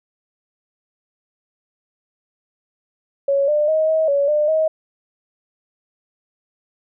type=tone with pitch steps; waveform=sine; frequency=556 / 598 / 629 / 636 / 564 / 600 / 632 Hz; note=C#5 / D5 / D#5 / D#5 / C#5 / D5 / D#5; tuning=+5 / +31 / +19 / +38 / +30 / +37 / +27 cents; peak=-14 dBFS; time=3.28-4.68 s; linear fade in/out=5 ms; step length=200 ms; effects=none